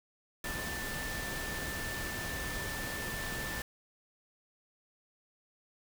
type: tone in noise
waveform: sine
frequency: 1772 Hz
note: A6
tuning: 12 cents sharp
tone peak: -40 dBFS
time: 0.44-3.62 s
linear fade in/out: 2 ms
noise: pink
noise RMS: -39 dBFS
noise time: 0.44-3.62 s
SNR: -4 dB
effects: none